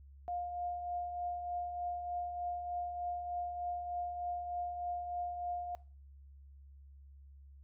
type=tone with tremolo; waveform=sine; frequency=707 Hz; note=F5; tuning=21 cents sharp; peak=-34 dBFS; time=0.28-5.75 s; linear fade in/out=0 ms; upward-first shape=triangle; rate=3.3 Hz; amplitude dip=50%; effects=noise-tail reverb RT60 0.4 s tail -21 dB re dry + added 69 Hz sine -53 dBFS peak until 7.63 s